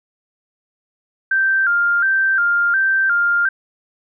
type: tone with vibrato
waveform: sine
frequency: 1480 Hz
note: F#6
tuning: in tune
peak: -13 dBFS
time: 1.31-3.49 s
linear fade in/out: 5 ms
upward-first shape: square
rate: 1.4 Hz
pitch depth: 94 cents each way
effects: none